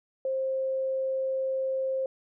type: tone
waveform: sine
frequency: 529 Hz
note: C5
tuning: 19 cents sharp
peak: -26 dBFS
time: 0.25-2.06 s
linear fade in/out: 2 ms
effects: none